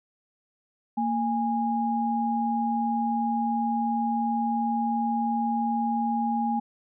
sine tone pair together, 230.7 / 823 Hz, A#3 / G#5, -18 / -16 cents, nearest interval octave + minor seventh, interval 2202 cents, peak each -26 dBFS, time 0.97-6.6 s, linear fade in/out 10 ms, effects none

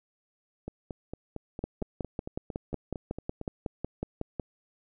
two click trains, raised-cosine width 2 ms, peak -23 / -18 dBFS, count 13 / 16, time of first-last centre 0.68-3.413 / 1.64-4.397 s, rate 4.39 / 5.44 Hz, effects none

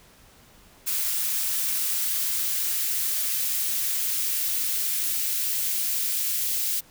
blue noise with high-pass filter sweep, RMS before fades -26 dBFS, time 0.86-6.81 s, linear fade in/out 20 ms, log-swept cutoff 1100 to 2200 Hz, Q 0.81, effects pink hiss -54 dBFS RMS until 6.9 s

